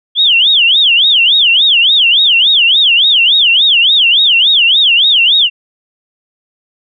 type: tone with vibrato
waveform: sine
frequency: 3200 Hz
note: G7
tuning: 35 cents sharp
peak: -5 dBFS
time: 0.15-5.5 s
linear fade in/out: 50 ms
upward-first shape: sine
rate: 3.5 Hz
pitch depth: 290 cents each way
effects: none